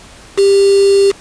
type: tone with quantisation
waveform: sine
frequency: 395.8 Hz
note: G4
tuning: 17 cents sharp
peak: -6 dBFS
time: 0.37-1.12 s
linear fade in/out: 20 ms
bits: 3
effects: pink hiss -38 dBFS RMS until 1.2 s + resampled to 22050 Hz